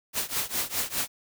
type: noise with tremolo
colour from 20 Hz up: white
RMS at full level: -26 dBFS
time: 0.13-1.08 s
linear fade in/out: 50 ms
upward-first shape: triangle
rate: 4.9 Hz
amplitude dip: 95%
effects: none